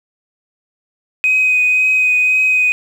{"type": "tone with vibrato", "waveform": "sine", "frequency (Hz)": 2510, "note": "D#7", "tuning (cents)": 15, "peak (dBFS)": -9, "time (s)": [1.24, 2.72], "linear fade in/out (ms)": 0, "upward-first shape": "triangle", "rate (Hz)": 1.9, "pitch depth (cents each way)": 14, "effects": ["tanh soft clip ceiling -6 dBFS", "7-bit"]}